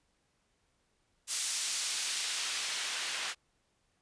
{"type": "noise with band-pass filter sweep", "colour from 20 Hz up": "white", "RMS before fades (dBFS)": -35, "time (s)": [1.27, 3.35], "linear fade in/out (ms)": 50, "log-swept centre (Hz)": [6600, 2100], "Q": 0.72, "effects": ["pink hiss -75 dBFS RMS until 4.01 s", "resampled to 22050 Hz"]}